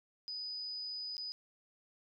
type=tone with dropouts; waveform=sine; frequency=4978 Hz; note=D#8; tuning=in tune; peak=-39 dBFS; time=0.28-1.32 s; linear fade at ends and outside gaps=0 ms; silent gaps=1.168-1.18 s; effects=none